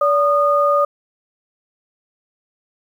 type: tone pair together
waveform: sine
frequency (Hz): 576 / 1225.4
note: D5 / D#6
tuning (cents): -34 / -27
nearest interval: octave + minor second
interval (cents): 1307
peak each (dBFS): -15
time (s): 0.01-0.85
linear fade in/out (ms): 5
effects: 8-bit